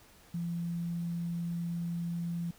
sine tone with quantisation, 170.6 Hz, F3, 40 cents flat, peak -32 dBFS, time 0.34-2.51 s, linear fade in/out 5 ms, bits 10, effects pink hiss -59 dBFS RMS until 2.58 s

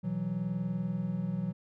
triangle chord, B suspended fourth, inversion none, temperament just, 123.47 / 164.63 / 185.21 Hz, B2 / E3 / F#3, 0 / -2 / +2 cents, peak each -37 / -33 / -31 dBFS, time 0.03-1.53 s, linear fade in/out 20 ms, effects none

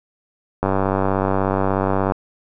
click train, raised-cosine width 1 ms, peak -5 dBFS, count 145, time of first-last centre 0.63-2.121 s, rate 96.6 Hz, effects none

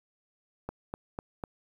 click train, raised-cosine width 1 ms, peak -21 dBFS, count 4, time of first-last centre 0.69-1.438 s, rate 4.01 Hz, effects 9-bit

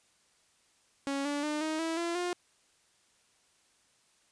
sawtooth tone with pitch steps, 277.2 / 288.8 / 300.9 / 313.5 / 326.6 / 340.3 / 354.5 Hz, C#4 / D4 / D4 / D#4 / E4 / F4 / F4, 0 / -29 / +42 / +13 / -16 / -45 / +26 cents, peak -27 dBFS, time 1.07-2.33 s, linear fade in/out 0 ms, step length 180 ms, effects white hiss -68 dBFS RMS until 4.31 s + resampled to 22050 Hz

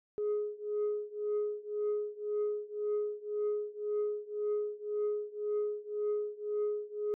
sine tone with tremolo, 418.4 Hz, G#4, 13 cents sharp, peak -26 dBFS, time 0.18-7.14 s, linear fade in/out 0 ms, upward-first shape triangle, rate 1.9 Hz, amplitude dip 95%, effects tanh soft clip ceiling -27 dBFS

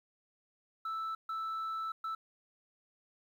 sine tone bursts at uneven times, 1318.5 Hz, E6, in tune, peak -32 dBFS, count 3, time 0.85-1.15 / 1.29-1.92 / 2.04-2.15 s, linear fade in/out 5 ms, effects tanh soft clip ceiling -34 dBFS + 11-bit

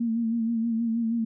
sine tone with vibrato, 229.1 Hz, A#3, 30 cents flat, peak -23 dBFS, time 0-1.25 s, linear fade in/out 10 ms, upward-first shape sine, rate 6.3 Hz, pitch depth 45 cents each way, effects none

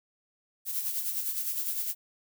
violet noise with tremolo, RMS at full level -30 dBFS, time 0.65-1.95 s, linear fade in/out 50 ms, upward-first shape sine, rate 9.8 Hz, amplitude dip 50%, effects none

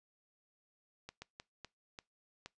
slowing click train, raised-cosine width 0.2 ms, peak -29 dBFS, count 6, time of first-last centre 1.09-2.46 s, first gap 130 ms, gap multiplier 1.38, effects noise-tail reverb RT60 0.2 s tail -23 dB re dry + resampled to 22050 Hz

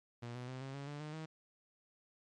sawtooth tone with pitch steps, 119.2 / 124.12 / 129.24 / 134.57 / 140.13 / 145.91 / 151.93 / 158.2 Hz, A#2 / B2 / C3 / C3 / C#3 / D3 / D#3 / D#3, +39 / +9 / -21 / +49 / +19 / -11 / -41 / +29 cents, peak -39 dBFS, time 0.22-1.26 s, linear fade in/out 10 ms, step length 130 ms, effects low-pass 6000 Hz 12 dB/octave + MP3 64 kbps

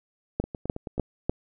two click trains, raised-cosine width 2 ms, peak -20 / -10 dBFS, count 6 / 4, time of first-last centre 0.44-0.98 / 0.4-1.296 s, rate 9.26 / 3.35 Hz, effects none

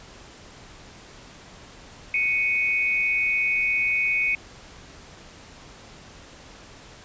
sine tone pair together, 2217 / 2500 Hz, C#7 / D#7, 0 / +8 cents, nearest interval major second, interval 208 cents, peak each -23 dBFS, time 2.14-4.35 s, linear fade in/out 2 ms, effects pink hiss -46 dBFS RMS until 7.04 s + resampled to 16000 Hz

